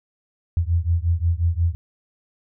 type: beating tone pair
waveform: sine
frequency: 82.41 / 88.01 Hz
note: E2 / F2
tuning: 0 / +14 cents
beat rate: 5.6 Hz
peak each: -20 / -21 dBFS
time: 0.57-1.75 s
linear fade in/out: 0 ms
effects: none